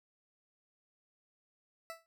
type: tone with exponential decay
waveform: 20% pulse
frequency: 659.3 Hz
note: E5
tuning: in tune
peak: -34 dBFS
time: 1.9-2.06 s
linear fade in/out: 0 ms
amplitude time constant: 34 ms
effects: none